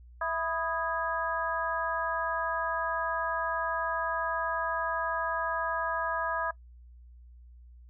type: harmonic tone with a mistuned harmonic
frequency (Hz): 329.6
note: E4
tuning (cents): 0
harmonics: 2 / 3 / 4 / 5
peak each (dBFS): -34 / -34 / -34 / -34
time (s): 0.21-6.51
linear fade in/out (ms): 5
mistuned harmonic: 4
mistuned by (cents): -96
effects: noise-tail reverb RT60 0.1 s tail -20 dB re dry + added 60 Hz sine -49 dBFS peak until 7.89 s